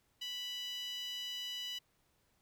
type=tone with high-pass filter; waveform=10% pulse; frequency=987 Hz; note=B5; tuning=1 cent flat; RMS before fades=-42 dBFS; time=0.21-1.79 s; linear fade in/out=10 ms; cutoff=2800 Hz; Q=4.9; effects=pink hiss -75 dBFS RMS until 2.41 s